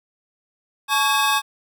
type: tone cluster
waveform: square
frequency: 860 / 1121 / 1633 / 2558 / 3648 Hz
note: A5 / C#6 / G#6 / D#7 / A#7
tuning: -40 / +19 / -30 / +47 / -38 cents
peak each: -23 / -22 / -25 / -27 / -26 dBFS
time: 0.88-1.42 s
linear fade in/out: 50 ms
effects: none